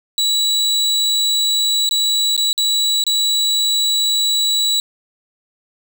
35% pulse tone with dropouts, 3917 Hz, B7, 15 cents flat, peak -12 dBFS, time 0.18-4.8 s, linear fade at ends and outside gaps 1 ms, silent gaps 1.891-1.91 / 2.365-2.377 / 2.53-2.578 / 3.039-3.066 s, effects none

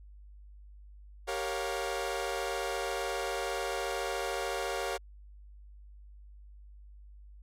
sawtooth chord, G half-diminished seventh, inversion none, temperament equal with one note detuned, 392 / 466.2 / 554.4 / 710.3 Hz, G4 / Bb4 / Db5 / F5, 0 / 0 / 0 / +29 cents, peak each -34 dBFS, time 1.27-4.98 s, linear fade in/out 20 ms, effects added 50 Hz sine -49 dBFS peak until 7.42 s + low-pass 12000 Hz 12 dB/octave

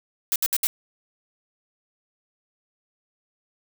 blue noise bursts, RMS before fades -22 dBFS, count 4, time 0.32-0.67 s, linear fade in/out 0 ms, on 38 ms, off 66 ms, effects none

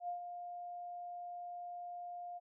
sine tone with ADSR envelope, 705 Hz, F5, 16 cents sharp, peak -36 dBFS, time 0-2.4 s, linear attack 84 ms, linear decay 110 ms, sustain -7 dB, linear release 30 ms, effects none

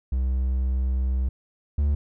triangle tone pair in turn, 64.3 / 72.28 Hz, C2 / D2, -30 / -27 cents, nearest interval major second, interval 203 cents, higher second, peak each -19 / -17 dBFS, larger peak second, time 0.12-1.29 / 1.78-1.95 s, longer first, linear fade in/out 5 ms, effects none

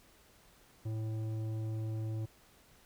triangle tone with tanh clipping, 110 Hz, A2, in tune, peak -36 dBFS, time 0.85-2.26 s, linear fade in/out 10 ms, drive 15 dB, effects pink hiss -63 dBFS RMS until 2.85 s

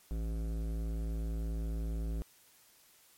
sine tone with hard clipping, 55 Hz, A1, in tune, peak -35 dBFS, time 0.11-2.22 s, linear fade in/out 0 ms, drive 15 dB, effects white hiss -63 dBFS RMS until 3.17 s + MP3 64 kbps

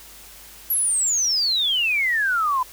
sine exponential sweep, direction down, 11840 to 989 Hz, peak -18 dBFS, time 0.7-2.63 s, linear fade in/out 5 ms, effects added 50 Hz sine -52 dBFS peak until 2.72 s + white hiss -44 dBFS RMS until 2.72 s

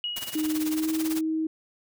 sine tone with exponential decay, 2899 Hz, F#7, 36 cents flat, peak -26 dBFS, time 0.04-0.83 s, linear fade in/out 1 ms, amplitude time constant 170 ms
white noise with tremolo, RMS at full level -33 dBFS, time 0.16-1.21 s, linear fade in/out 5 ms, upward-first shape sine, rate 18 Hz, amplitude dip 80%
sine tone with pitch glide, 310.3 to 317.4 Hz, D#4 to D#4, -5 to +35 cents, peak -24 dBFS, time 0.35-1.47 s, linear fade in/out 5 ms, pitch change +40 cents, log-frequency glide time 0.7-0.89 s
effects none

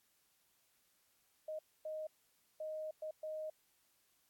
sine tone bursts at uneven times, 622.3 Hz, D#5, in tune, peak -40 dBFS, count 5, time 1.48-1.59 / 1.85-2.07 / 2.6-2.91 / 3.02-3.11 / 3.23-3.5 s, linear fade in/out 5 ms, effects white hiss -75 dBFS RMS until 4.29 s + AAC 64 kbps

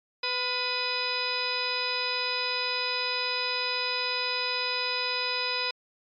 harmonic tone with a mistuned harmonic, 499.1 Hz, B4, 18 cents sharp, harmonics 1 / 2 / 3 / 4 / 5 / 6 / 7 / 8 / 10, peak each -37 / -35 / -39 / -39 / -32 / -42 / -40 / -34 / -32 dBFS, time 0.23-5.71 s, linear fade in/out 5 ms, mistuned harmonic 3, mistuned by -62 cents, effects MP3 96 kbps

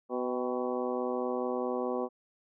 harmonic tone with a mistuned harmonic, 124.7 Hz, B2, 17 cents sharp, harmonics 2 / 3 / 4 / 5 / 6 / 7 / 8 / 9, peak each -36 / -35 / -34 / -40 / -40 / -47 / -43 / -43 dBFS, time 0.09-2.09 s, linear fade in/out 50 ms, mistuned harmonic 6, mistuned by +59 cents, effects none

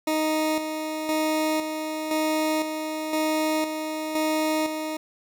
20% pulse tone with tremolo, 311.5 Hz, D#4, 2 cents sharp, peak -17 dBFS, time 0.07-4.97 s, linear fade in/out 5 ms, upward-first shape square, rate 0.98 Hz, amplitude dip 50%, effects none

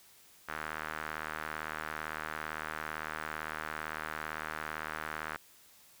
sawtooth tone with band-pass filter, 77.78 Hz, D#2, in tune, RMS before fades -40 dBFS, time 0.48-5.37 s, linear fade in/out 10 ms, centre 1500 Hz, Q 2.4, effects white hiss -60 dBFS RMS until 6 s

